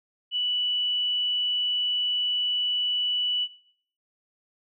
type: tone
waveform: sine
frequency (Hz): 2960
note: F#7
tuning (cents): 0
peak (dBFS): -23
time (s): 0.31-3.48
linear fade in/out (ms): 50
effects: noise-tail reverb RT60 0.6 s tail -18 dB re dry